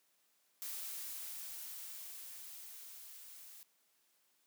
blue noise with level ramp, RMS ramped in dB -43 to -55 dBFS, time 0.62-3.63 s, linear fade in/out 0 ms, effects white hiss -75 dBFS RMS until 4.46 s + high-pass 200 Hz 12 dB/octave

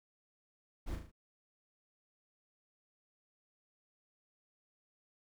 brown noise with echo, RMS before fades -39 dBFS, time 0.86-0.97 s, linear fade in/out 20 ms, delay 37 ms, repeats 4, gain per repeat -5 dB, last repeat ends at 1.118 s, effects none

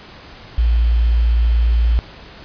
sine tone with quantisation, 57.7 Hz, A#1, 17 cents flat, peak -11 dBFS, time 0.58-1.99 s, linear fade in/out 0 ms, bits 6, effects pink hiss -39 dBFS RMS until 2.44 s + resampled to 11025 Hz

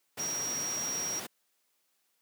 sine tone in noise, 5670 Hz, F8, 25 cents sharp, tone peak -32 dBFS, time 0.19-1.2 s, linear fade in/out 10 ms, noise pink, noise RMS -39 dBFS, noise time 0.17-1.27 s, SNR +4 dB, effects white hiss -75 dBFS RMS until 2.21 s + high-pass 200 Hz 12 dB/octave

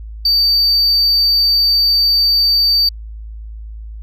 sine tone, 4613 Hz, D8, 32 cents flat, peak -7 dBFS, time 0.25-2.89 s, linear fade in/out 5 ms, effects tanh soft clip ceiling -9 dBFS + added 54 Hz sine -27 dBFS peak until 4.02 s

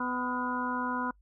harmonic tone with a mistuned harmonic, 250 Hz, B3, 21 cents sharp, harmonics 1 / 2 / 3 / 4 / 5 / 6, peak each -34 / -42 / -44 / -33 / -40 / -37 dBFS, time 0-1.11 s, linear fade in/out 5 ms, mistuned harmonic 6, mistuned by -65 cents, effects noise-tail reverb RT60 0.1 s tail -26 dB re dry + added 50 Hz sine -59 dBFS peak until 1.21 s

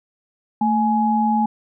sine tone pair together, 222.4 / 839 Hz, A3 / G#5, +19 / +17 cents, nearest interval octave + major seventh, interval 2298 cents, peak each -18 dBFS, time 0.61-1.46 s, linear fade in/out 5 ms, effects none

